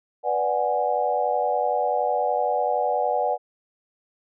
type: chord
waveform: sine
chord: G# half-diminished seventh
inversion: first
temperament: equal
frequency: 493.9 / 587.3 / 740 / 830.6 Hz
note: B4 / D5 / F#5 / G#5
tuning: 0 / 0 / 0 / 0 cents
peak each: -27 / -26 / -24 / -27 dBFS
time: 0.23-3.38 s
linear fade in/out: 50 ms
effects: none